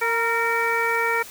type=harmonic tone with a mistuned harmonic; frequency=460 Hz; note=A#4; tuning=23 cents flat; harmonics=1 / 2 / 3 / 4 / 5; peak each=-26 / -26 / -26 / -26 / -26 dBFS; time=0.01-1.23 s; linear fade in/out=10 ms; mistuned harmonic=2; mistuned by=+34 cents; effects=white hiss -41 dBFS RMS until 1.3 s